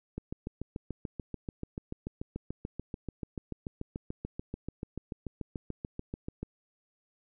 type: click train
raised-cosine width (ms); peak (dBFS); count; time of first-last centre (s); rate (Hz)
3; -23; 44; 0.18-6.43; 6.88
effects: none